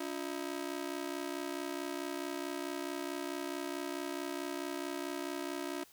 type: ring-modulated tone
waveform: sawtooth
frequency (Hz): 320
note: D#4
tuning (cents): +49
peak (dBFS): -30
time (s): 0-5.84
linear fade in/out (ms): 5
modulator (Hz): 32.3
effects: white hiss -61 dBFS RMS until 5.92 s